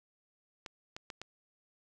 clicks, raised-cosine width 0.2 ms, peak -25 dBFS, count 4, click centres 0.662 / 0.965 / 1.102 / 1.216 s, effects none

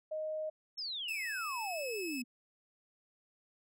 sine tone, 622.3 Hz, D#5, in tune, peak -35 dBFS, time 0.11-0.5 s, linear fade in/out 10 ms
sine exponential sweep, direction down, 5470 to 233.1 Hz, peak -37 dBFS, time 0.77-2.24 s, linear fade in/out 20 ms
sawtooth tone with vibrato, 2593 Hz, E7, 29 cents flat, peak -37 dBFS, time 1.08-2.22 s, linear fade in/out 5 ms, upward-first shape sine, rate 5.9 Hz, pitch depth 10 cents each way
effects none

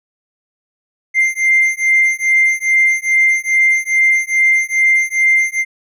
triangle beating tone pair, 2093 / 2095.4 Hz, C7 / C7, 0 / +2 cents, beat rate 2.4 Hz, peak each -11 dBFS, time 1.14-5.65 s, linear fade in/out 50 ms, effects tanh soft clip ceiling -4 dBFS + resampled to 32000 Hz

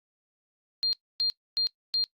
sine tone bursts, 4200 Hz, C8, 6 cents sharp, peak -23 dBFS, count 4, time 0.83-2.04 s, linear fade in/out 0 ms, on 100 ms, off 270 ms, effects noise-tail reverb RT60 0.1 s tail -22 dB re dry + Opus 48 kbps

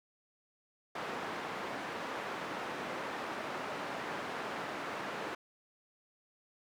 white band-pass noise, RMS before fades -40 dBFS, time 0.95-5.35 s, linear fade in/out 5 ms, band 200 to 1400 Hz, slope 12 dB/octave, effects none

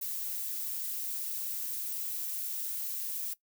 violet noise, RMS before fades -36 dBFS, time 0.01-3.34 s, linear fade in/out 10 ms, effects noise-tail reverb RT60 0.1 s tail -18 dB re dry

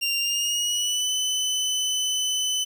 25% pulse tone with pitch glide, 2782 to 3016 Hz, F7 to F#7, -7 to +32 cents, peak -19 dBFS, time 0.01-2.65 s, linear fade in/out 20 ms, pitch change +139 cents, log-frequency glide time 0.2-1.11 s, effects 9-bit

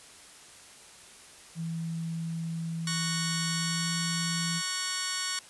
sine tone with pitch glide, 164.81 to 167.69 Hz, E3 to E3, 0 to +30 cents, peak -31 dBFS, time 1.55-4.62 s, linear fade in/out 50 ms, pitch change +30 cents, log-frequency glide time 3.52-3.91 s
10% pulse chord, F# major, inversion second, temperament just, 1110 / 1480 / 1850 Hz, C#6 / F#6 / A#6, +2 / 0 / -14 cents, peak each -27 dBFS, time 2.87-5.39 s, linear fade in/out 2 ms
effects white hiss -51 dBFS RMS until 5.49 s + resampled to 24000 Hz

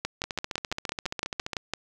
two click trains, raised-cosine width 0.2 ms, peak -11 / -14 dBFS, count 11 / 20, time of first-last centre 0.05-1.736 / 0.24-1.533 s, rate 5.93 / 14.7 Hz, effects none

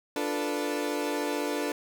30% pulse chord, B half-diminished seventh, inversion first, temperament equal, 293.7 / 349.2 / 440 / 493.9 Hz, D4 / F4 / A4 / B4, 0 / 0 / 0 / 0 cents, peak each -29 / -34 / -31 / -33 dBFS, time 0.16-1.72 s, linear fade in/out 2 ms, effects none

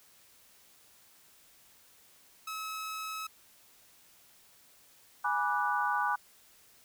sawtooth tone, 1289 Hz, E6, 39 cents flat, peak -33 dBFS, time 2.47-3.27 s, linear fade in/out 5 ms
sine chord, G# half-diminished seventh, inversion none, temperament equal with one note detuned, 830.6 / 976.4 / 1174.7 / 1480 Hz, G#5 / B5 / D6 / F#6, 0 / -20 / 0 / 0 cents, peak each -33 dBFS, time 5.24-6.16 s, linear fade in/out 10 ms
effects white hiss -61 dBFS RMS until 6.84 s

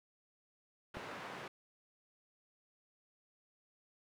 white band-pass noise, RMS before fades -47 dBFS, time 0.94-1.48 s, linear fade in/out 5 ms, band 130 to 1600 Hz, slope 12 dB/octave
click, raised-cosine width 2 ms, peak -31 dBFS, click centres 0.97 s
effects none

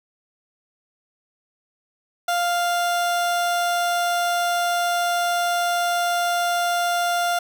30% pulse tone, 698.5 Hz, F5, in tune, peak -17 dBFS, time 2.28-7.39 s, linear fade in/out 5 ms, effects none

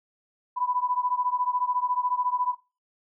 sine beating tone pair, 987.8 / 1001.8 Hz, B5 / B5, 0 / +24 cents, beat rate 14 Hz, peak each -26 / -28 dBFS, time 0.56-2.55 s, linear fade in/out 20 ms, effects noise-tail reverb RT60 0.3 s tail -20 dB re dry

